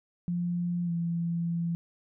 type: tone with pitch glide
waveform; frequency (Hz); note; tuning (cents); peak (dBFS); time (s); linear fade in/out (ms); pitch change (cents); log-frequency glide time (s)
sine; 174.61 to 169.35; F3 to E3; 0 to +47; -27; 0.28-1.75; 0; -53; 0.85-0.91
effects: none